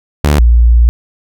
sawtooth / sine tone pair in turn, 73.5 / 58.57 Hz, D2 / A#1, +2 / +9 cents, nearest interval major third, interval 393 cents, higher first, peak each -3 dBFS, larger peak neither, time 0.24-0.39 / 0.39-0.89 s, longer second, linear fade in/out 0 ms, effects none

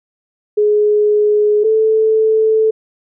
sine tone pair in turn, 419.5 / 438.7 Hz, G#4 / A4, +17 / -5 cents, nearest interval minor second, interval 78 cents, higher second, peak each -9 dBFS, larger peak neither, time 0.57-1.64 / 1.64-2.71 s, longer neither, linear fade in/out 10 ms, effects none

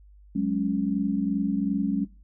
sine chord, F# suspended second, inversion none, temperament equal, 185 / 207.7 / 277.2 Hz, F#3 / G#3 / C#4, 0 / 0 / 0 cents, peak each -28 / -26 / -27 dBFS, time 0.35-2.05 s, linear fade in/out 10 ms, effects noise-tail reverb RT60 0.3 s tail -19 dB re dry + added 50 Hz sine -49 dBFS peak until 2.23 s

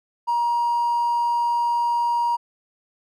triangle tone with hard clipping, 948 Hz, A#5, 29 cents sharp, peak -19 dBFS, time 0.27-2.37 s, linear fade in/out 20 ms, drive 4 dB, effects none

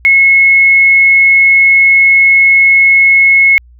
sine tone, 2180 Hz, C#7, 29 cents flat, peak -3 dBFS, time 0.05-3.58 s, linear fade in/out 0 ms, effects added 60 Hz sine -37 dBFS peak until 3.79 s

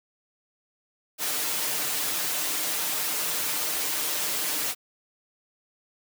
white noise with comb filter, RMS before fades -28 dBFS, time 1.18-4.75 s, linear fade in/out 50 ms, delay 6.6 ms, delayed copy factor +0.7, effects high-pass 200 Hz 12 dB/octave

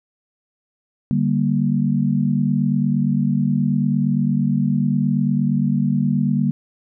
sine chord, G minor, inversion second, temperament just, 147 / 196 / 235.2 Hz, D3 / G3 / Bb3, +2 / 0 / +16 cents, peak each -20 dBFS, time 1.11-6.51 s, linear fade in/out 0 ms, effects none

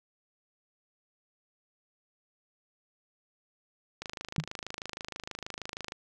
click train, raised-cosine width 0.2 ms, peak -20 dBFS, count 51, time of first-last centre 4.02-5.921 s, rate 26.3 Hz
sine tone with exponential decay, 154.8 Hz, D#3, 9 cents flat, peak -20 dBFS, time 4.38-4.45 s, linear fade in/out 2 ms, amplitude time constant 15 ms
effects none

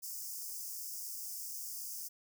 white high-pass noise, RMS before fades -43 dBFS, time 0.02-2.09 s, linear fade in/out 20 ms, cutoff 4900 Hz, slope 96 dB/octave, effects none

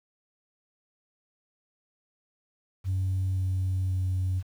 sine tone with pitch steps, 94.3 / 93.54 / 92.79 Hz, F#2 / F#2 / F#2, +33 / +19 / +5 cents, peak -23 dBFS, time 2.84-4.43 s, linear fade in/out 50 ms, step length 530 ms, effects tanh soft clip ceiling -22 dBFS + 9-bit

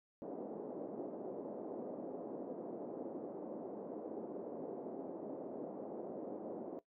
pink band-pass noise, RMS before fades -45 dBFS, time 0.22-6.79 s, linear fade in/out 0 ms, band 250 to 620 Hz, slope 24 dB/octave, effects noise-tail reverb RT60 0.1 s tail -17 dB re dry

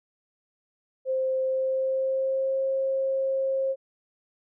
sine tone with pitch glide, 523.3 to 535.2 Hz, C5 to C5, 0 to +39 cents, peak -23 dBFS, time 1.05-3.76 s, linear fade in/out 50 ms, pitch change +39 cents, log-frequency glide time 1.42-2.62 s, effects none

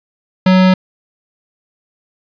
square tone, 185.9 Hz, F#3, 8 cents sharp, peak -7 dBFS, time 0.46-0.74 s, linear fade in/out 5 ms, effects resampled to 11025 Hz + 8-bit

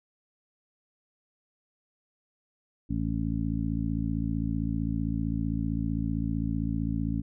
harmonic tone, 55.5 Hz, A1, 16 cents sharp, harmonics 1 / 2 / 3 / 4 / 5, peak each -33 / -33 / -33 / -33 / -33 dBFS, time 2.89-7.22 s, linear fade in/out 20 ms, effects none

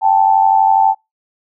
sine tone pair together, 784 / 876.2 Hz, G5 / A5, 0 / -7 cents, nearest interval major second, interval 193 cents, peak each -11 dBFS, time 0.01-0.95 s, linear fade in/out 50 ms, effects noise-tail reverb RT60 0.2 s tail -24 dB re dry

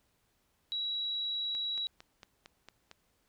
sine tone, 3890 Hz, B7, 27 cents flat, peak -32 dBFS, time 0.72-1.87 s, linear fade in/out 0 ms
click train, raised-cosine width 0.2 ms, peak -31 dBFS, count 7, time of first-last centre 1.55-2.914 s, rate 4.4 Hz
effects pink hiss -74 dBFS RMS until 3.28 s

